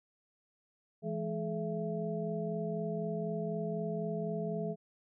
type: tone cluster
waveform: sine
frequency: 166.4 / 210.4 / 427.2 / 667 Hz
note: E3 / G#3 / G#4 / E5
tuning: +17 / +23 / +49 / +20 cents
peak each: -37 / -40 / -38 / -40 dBFS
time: 1.02-4.76 s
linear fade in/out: 50 ms
effects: none